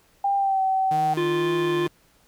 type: tone with pitch glide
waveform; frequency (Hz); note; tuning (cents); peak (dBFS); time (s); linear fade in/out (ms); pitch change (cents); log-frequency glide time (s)
sine; 796 to 764; G5 to G5; +26 to -45; -19; 0.24-1.14; 5; -71; 0.36-0.61
type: tone with vibrato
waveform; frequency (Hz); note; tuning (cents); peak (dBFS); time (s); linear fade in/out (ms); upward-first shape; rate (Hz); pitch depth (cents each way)
sawtooth; 155.56; D#3; 0; -26; 0.91-1.88; 5; triangle; 2; 38
type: harmonic tone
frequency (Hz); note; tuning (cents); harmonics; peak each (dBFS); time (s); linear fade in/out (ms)
349.2; F4; 0; 1 / 3 / 5 / 7 / 9 / 10; -21 / -31 / -35 / -38 / -40 / -41; 1.17-1.87; 5
effects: pink hiss -60 dBFS RMS until 2.27 s